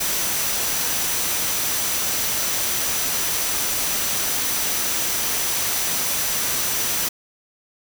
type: tone in noise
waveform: sine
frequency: 5920 Hz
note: F#8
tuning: in tune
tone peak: -30 dBFS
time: 0-7.09 s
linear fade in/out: 10 ms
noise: white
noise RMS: -23 dBFS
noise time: 0-7.09 s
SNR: -10 dB
effects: none